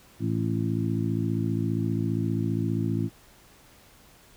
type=harmonic tone with a mistuned harmonic; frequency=55 Hz; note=A1; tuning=in tune; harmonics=2 / 3 / 4 / 5 / 6; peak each=-28 / -30 / -31 / -32 / -33 dBFS; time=0.19-3.1 s; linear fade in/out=50 ms; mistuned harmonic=6; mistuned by=+37 cents; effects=pink hiss -55 dBFS RMS until 4.36 s